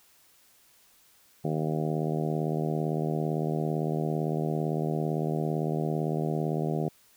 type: harmonic tone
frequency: 77.78 Hz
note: D#2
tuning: in tune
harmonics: 2 / 3 / 4 / 5 / 6 / 7 / 8 / 9 / 10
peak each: -29 / -35 / -36 / -34 / -38 / -41 / -40 / -38 / -45 dBFS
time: 1.44-6.89 s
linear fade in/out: 10 ms
effects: white hiss -61 dBFS RMS until 7.16 s